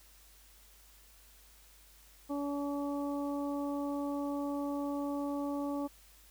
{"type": "harmonic tone", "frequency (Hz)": 285.1, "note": "C#4", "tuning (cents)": 49, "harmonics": [1, 2, 3, 4], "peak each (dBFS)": [-34, -40, -44, -46], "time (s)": [2.29, 5.88], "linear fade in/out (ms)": 20, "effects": ["added 50 Hz sine -61 dBFS peak until 6.3 s", "white hiss -61 dBFS RMS until 6.3 s"]}